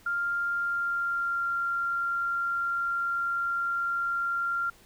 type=tone with pitch glide; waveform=sine; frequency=1396.9 to 1384.8 Hz; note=F6 to F6; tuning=0 to -15 cents; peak=-26 dBFS; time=0.06-4.7 s; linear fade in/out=5 ms; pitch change=-15 cents; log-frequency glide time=0.55-1.47 s; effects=pink hiss -57 dBFS RMS until 4.85 s